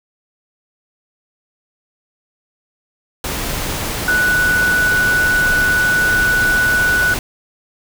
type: tone in noise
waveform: sine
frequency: 1480 Hz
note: F#6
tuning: in tune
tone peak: -12 dBFS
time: 4.08-7.14 s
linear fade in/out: 2 ms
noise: pink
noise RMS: -22 dBFS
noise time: 3.24-7.19 s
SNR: +7 dB
effects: none